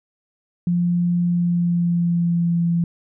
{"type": "tone with pitch glide", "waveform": "sine", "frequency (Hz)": [174.61, 170.03], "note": ["F3", "F3"], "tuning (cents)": [0, -46], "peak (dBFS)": -16, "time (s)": [0.67, 2.84], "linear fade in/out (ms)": 2, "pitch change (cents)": -46, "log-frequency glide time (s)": [1.22, 2.64], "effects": []}